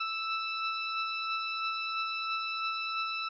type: beating tone pair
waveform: 20% pulse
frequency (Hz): 1318.5 / 1321.5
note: E6 / E6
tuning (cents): 0 / +4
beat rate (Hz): 3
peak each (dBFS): -27 / -36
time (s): 0-3.29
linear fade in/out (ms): 10
effects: resampled to 16000 Hz